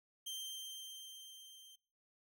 sawtooth tone with level ramp, 3146 Hz, G7, 6 cents sharp, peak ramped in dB -38 to -54 dBFS, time 0.26-1.76 s, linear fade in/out 10 ms, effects noise-tail reverb RT60 0.6 s tail -24 dB re dry

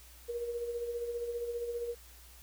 sine tone with tremolo, 474.4 Hz, A#4, 30 cents sharp, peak -32 dBFS, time 0.28-1.95 s, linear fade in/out 20 ms, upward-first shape sine, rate 15 Hz, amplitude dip 50%, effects added 60 Hz sine -55 dBFS peak until 2.42 s + white hiss -57 dBFS RMS until 2.42 s

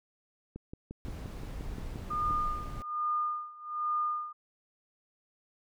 click train, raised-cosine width 3 ms, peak -28 dBFS, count 11, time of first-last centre 0.56-2.308 s, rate 5.72 Hz
brown noise, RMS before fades -39 dBFS, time 1.05-2.82 s, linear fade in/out 0 ms
sine tone with tremolo, 1216 Hz, D#6, 40 cents flat, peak -27 dBFS, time 2.1-4.33 s, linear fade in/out 10 ms, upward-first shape sine, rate 1.2 Hz, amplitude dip 90%
effects none

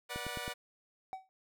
10% pulse chord, B minor, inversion none, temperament equal with one note detuned, 483.7 / 587.3 / 740 Hz, B4 / D5 / F#5, -36 / 0 / 0 cents, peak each -35 dBFS, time 0.09-0.54 s, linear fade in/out 20 ms
click train, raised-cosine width 3 ms, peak -29 dBFS, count 4, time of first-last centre 0.16-0.479 s, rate 9.4 Hz
triangle tone with exponential decay, 759 Hz, F#5, 44 cents sharp, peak -33 dBFS, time 1.13-1.29 s, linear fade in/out 0 ms, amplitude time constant 33 ms
effects none

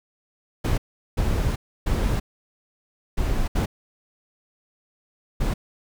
brown noise bursts at uneven times, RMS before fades -22 dBFS, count 6, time 0.64-0.78 / 1.17-1.56 / 1.86-2.2 / 3.17-3.48 / 3.55-3.66 / 5.4-5.54 s, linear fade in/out 10 ms, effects none

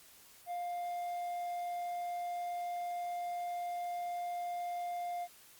triangle tone, 703 Hz, F5, 11 cents sharp, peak -34 dBFS, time 0.46-5.28 s, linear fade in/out 50 ms, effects white hiss -59 dBFS RMS until 5.59 s + Opus 48 kbps

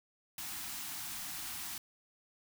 white band-stop noise, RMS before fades -42 dBFS, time 0.38-1.78 s, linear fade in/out 2 ms, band 350 to 670 Hz, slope 96 dB/octave, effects none

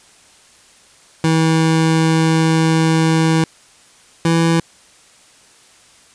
25% pulse tone pair in turn, 161.2 / 165.64 Hz, E3 / E3, -38 / +9 cents, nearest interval unison, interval 47 cents, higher second, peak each -8 dBFS, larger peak neither, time 1.24-3.44 / 4.25-4.6 s, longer first, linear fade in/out 2 ms, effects white hiss -48 dBFS RMS until 6.14 s + resampled to 22050 Hz

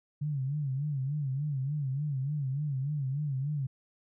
sine tone with vibrato, 140.6 Hz, C#3, 25 cents sharp, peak -29 dBFS, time 0.21-3.67 s, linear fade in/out 10 ms, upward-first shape sine, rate 3.4 Hz, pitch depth 130 cents each way, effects none

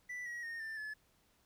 triangle tone with pitch steps, 1976 / 1908.7 / 1843.7 / 1780.9 / 1720.2 Hz, B6 / A#6 / A#6 / A6 / A6, 0 / +40 / -20 / +20 / -40 cents, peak -39 dBFS, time 0.09-0.94 s, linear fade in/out 10 ms, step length 170 ms, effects pink hiss -72 dBFS RMS until 1.45 s

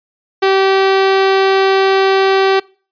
sawtooth tone, 386.1 Hz, G4, 26 cents flat, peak -5 dBFS, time 0.42-2.6 s, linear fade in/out 10 ms, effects noise-tail reverb RT60 0.4 s tail -24 dB re dry + resampled to 11025 Hz

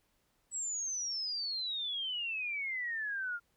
sine exponential sweep, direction down, 7902 to 1387 Hz, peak -34 dBFS, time 0.51-3.4 s, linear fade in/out 50 ms, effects pink hiss -75 dBFS RMS until 3.56 s

